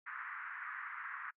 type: band-pass noise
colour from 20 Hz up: white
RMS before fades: -45 dBFS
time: 0.06-1.31 s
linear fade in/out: 10 ms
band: 1100 to 1900 Hz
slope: 48 dB/octave
effects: noise-tail reverb RT60 0.1 s tail -25 dB re dry